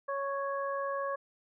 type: harmonic tone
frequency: 554.4 Hz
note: C#5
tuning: in tune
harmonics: 1 / 2 / 3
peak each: -34 / -35 / -42 dBFS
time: 0.08-1.16 s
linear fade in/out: 10 ms
effects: none